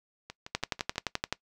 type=two click trains; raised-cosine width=0.2 ms; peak=-23 / -11 dBFS; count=5 / 10; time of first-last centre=0.3-0.958 / 0.55-1.326 s; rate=6.08 / 11.6 Hz; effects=noise-tail reverb RT60 0.1 s tail -21 dB re dry